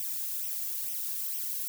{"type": "noise with flanger", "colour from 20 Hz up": "violet", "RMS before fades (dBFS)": -34, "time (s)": [0, 1.68], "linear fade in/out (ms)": 0, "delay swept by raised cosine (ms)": [0.34, 1.84], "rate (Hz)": 2.2, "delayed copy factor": 0.8, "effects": []}